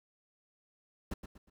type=noise with echo; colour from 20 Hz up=brown; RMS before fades=-37 dBFS; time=1.11-1.14 s; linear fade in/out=5 ms; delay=120 ms; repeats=3; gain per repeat=-9 dB; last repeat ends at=1.5 s; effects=none